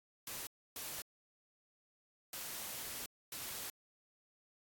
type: noise bursts at uneven times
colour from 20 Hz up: white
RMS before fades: -44 dBFS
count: 4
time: 0.27-0.47 / 0.76-1.02 / 2.33-3.06 / 3.32-3.7 s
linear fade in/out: 2 ms
effects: AAC 64 kbps